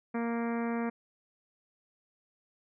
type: harmonic tone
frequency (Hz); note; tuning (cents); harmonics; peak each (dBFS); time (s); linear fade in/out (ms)
233.1; A#3; 0; 1 / 2 / 3 / 4 / 5 / 6 / 7 / 8 / 9 / 10; -31 / -37 / -41 / -43 / -45 / -47 / -48 / -49 / -50 / -51; 0.14-0.9; 10
effects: none